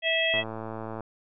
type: harmonic tone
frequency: 653 Hz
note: E5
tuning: 17 cents flat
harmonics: 1 / 3 / 4 / 5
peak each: -28 / -28 / -28 / -28 dBFS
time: 0.02-0.44 s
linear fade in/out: 50 ms
type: click train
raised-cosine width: 1 ms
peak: -22 dBFS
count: 75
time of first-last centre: 0.34-1.007 s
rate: 111 Hz
effects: none